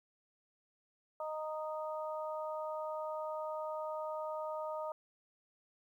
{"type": "harmonic tone", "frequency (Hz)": 310, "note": "D#4", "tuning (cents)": -6, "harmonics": [2, 3, 4], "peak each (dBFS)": [-39, -43, -45], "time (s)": [1.2, 4.92], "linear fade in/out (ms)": 2, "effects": ["12-bit"]}